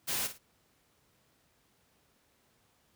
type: noise with echo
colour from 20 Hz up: white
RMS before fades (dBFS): -33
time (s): 0.07-0.28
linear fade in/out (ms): 20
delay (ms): 53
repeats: 2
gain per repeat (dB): -11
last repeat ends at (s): 0.386
effects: pink hiss -70 dBFS RMS until 2.95 s + high-pass 60 Hz 12 dB/octave